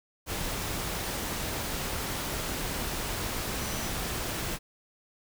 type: tone in noise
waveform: sine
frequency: 5920 Hz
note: F#8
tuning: in tune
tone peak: -43 dBFS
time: 3.57-3.92 s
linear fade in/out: 50 ms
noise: pink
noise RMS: -33 dBFS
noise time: 0.26-4.59 s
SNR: -13 dB
effects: none